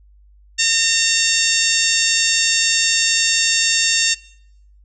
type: harmonic tone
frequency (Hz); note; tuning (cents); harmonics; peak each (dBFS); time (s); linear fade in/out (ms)
911; A#5; -40; 2 / 3 / 4 / 5 / 6 / 7 / 8 / 9; -23 / -20 / -22 / -24 / -22 / -23 / -20 / -31; 0.58-4.15; 20
effects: noise-tail reverb RT60 0.7 s tail -20 dB re dry + added 50 Hz sine -46 dBFS peak until 4.84 s